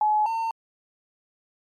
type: tone pair in turn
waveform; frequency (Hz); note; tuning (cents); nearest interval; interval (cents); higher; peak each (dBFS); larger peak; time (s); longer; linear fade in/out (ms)
sine / triangle; 850 / 905.8; G#5 / A#5; +40 / -50; minor second; 110; second; -18 / -22; first; 0.01-0.26 / 0.26-0.51; neither; 2
effects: MP3 64 kbps